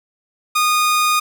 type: tone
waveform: sawtooth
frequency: 1230 Hz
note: D#6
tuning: 20 cents flat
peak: -10 dBFS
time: 0.55-1.2 s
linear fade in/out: 10 ms
effects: none